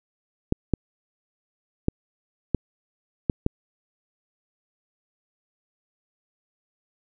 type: clicks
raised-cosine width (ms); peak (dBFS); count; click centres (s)
3; -7; 6; 0.524 / 0.737 / 1.884 / 2.547 / 3.298 / 3.464
effects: none

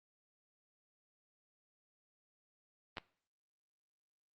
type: clicks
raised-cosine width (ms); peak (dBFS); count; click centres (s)
0.3; -25; 2; 2.971 / 2.982
effects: noise-tail reverb RT60 0.5 s tail -20 dB re dry + Opus 32 kbps

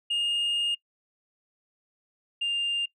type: tone pair in turn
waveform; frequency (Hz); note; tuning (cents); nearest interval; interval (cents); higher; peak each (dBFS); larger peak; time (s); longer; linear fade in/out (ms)
sine; 2836 / 2802; F7 / F7; +26 / +5; unison; 21; first; -22 / -23; first; 0.1-0.75 / 2.41-2.86; first; 10
effects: noise-tail reverb RT60 0.1 s tail -22 dB re dry + tanh soft clip ceiling -23 dBFS

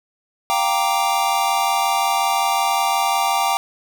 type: chord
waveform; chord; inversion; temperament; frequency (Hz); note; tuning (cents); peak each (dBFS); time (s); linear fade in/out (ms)
square; G minor seventh; third; equal; 698.5 / 784 / 932.3 / 1174.7; F5 / G5 / Bb5 / D6; 0 / 0 / 0 / 0; -26 / -21 / -23 / -24; 0.5-3.57; 0
effects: none

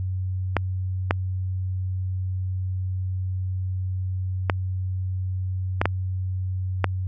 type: clicks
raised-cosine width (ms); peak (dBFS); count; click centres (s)
0.5; -4; 6; 0.567 / 1.109 / 4.498 / 5.815 / 5.856 / 6.843
effects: added 93 Hz sine -24 dBFS peak until 7.07 s

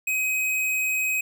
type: tone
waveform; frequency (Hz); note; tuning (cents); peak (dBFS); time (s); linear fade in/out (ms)
square; 2527; D#7; +26; -23; 0.07-1.21; 5
effects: none

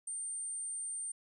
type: tone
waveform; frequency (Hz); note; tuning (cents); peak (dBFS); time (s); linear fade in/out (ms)
sine; 8870; C#9; 0; -37; 0.07-1.12; 5
effects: none

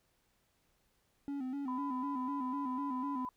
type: tone with vibrato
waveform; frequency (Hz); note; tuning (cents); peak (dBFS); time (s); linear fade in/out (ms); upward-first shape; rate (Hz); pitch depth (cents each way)
triangle; 269.1; C4; +49; -34; 1.28-3.25; 0; square; 4; 80
type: tone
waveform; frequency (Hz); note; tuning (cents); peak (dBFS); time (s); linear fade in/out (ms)
sine; 1002; B5; +25; -38; 1.68-3.29; 2
effects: pink hiss -75 dBFS RMS until 3.36 s

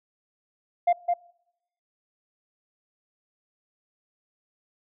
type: tone with echo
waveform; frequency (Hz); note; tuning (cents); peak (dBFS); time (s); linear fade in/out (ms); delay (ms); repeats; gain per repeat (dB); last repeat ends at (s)
sine; 698.5; F5; 0; -14; 0.87-0.93; 10; 210; 1; -5; 1.14
effects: noise-tail reverb RT60 0.8 s tail -23 dB re dry + tanh soft clip ceiling -16 dBFS

